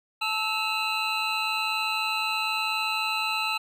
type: tone cluster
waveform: triangle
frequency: 873 / 1306 / 2575 / 2756 / 3998 Hz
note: A5 / E6 / E7 / F7 / B7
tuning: -14 / -17 / -41 / -24 / +20 cents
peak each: -30 dBFS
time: 0.21-3.58 s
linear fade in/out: 10 ms
effects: none